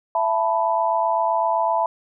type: chord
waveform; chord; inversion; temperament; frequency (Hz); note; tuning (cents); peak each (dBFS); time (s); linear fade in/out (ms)
sine; E suspended fourth; none; equal with one note detuned; 667.7 / 880 / 987.8; E5 / A5 / B5; +22 / 0 / 0; -22; 0.15-1.86; 2
effects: none